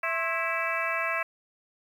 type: harmonic tone with a mistuned harmonic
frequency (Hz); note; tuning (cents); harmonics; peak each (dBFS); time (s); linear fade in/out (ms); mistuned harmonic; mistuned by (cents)
329.6; E4; 0; 2 / 3 / 4 / 5 / 6 / 7 / 8; -34 / -34 / -34 / -34 / -34 / -34 / -34; 0.03-1.23; 5; 3; +130
effects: 9-bit